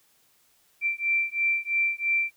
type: beating tone pair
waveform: sine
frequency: 2348 / 2351 Hz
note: D7 / D7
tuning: -1 / +1 cents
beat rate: 3 Hz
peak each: -26 dBFS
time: 0.81-2.32 s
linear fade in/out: 50 ms
effects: white hiss -64 dBFS RMS until 2.36 s